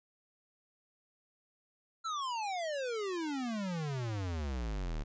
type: exponential sweep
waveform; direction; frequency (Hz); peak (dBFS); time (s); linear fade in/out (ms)
square; down; 1367 to 35.44; -35; 2.04-5.04; 20
effects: resampled to 16000 Hz